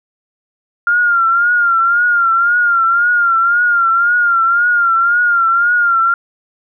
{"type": "tone with vibrato", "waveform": "sine", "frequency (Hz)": 1396.9, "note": "F6", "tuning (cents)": 0, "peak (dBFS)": -9, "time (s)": [0.87, 6.14], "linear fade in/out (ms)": 2, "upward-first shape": "triangle", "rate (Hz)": 1.9, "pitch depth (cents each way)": 76, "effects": []}